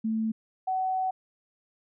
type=tone pair in turn; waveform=sine; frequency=221.3 / 751.9 Hz; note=A3 / F#5; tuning=+10 / +28 cents; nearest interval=octave + major sixth; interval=2118 cents; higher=second; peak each=-25 dBFS; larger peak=neither; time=0.04-0.32 / 0.67-1.11 s; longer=second; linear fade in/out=10 ms; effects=none